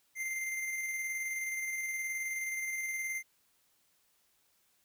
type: tone with tremolo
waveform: square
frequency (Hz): 2091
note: C7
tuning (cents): -2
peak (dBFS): -34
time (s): 0.15-3.23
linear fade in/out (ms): 50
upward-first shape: square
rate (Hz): 19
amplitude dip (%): 25
effects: white hiss -72 dBFS RMS until 4.84 s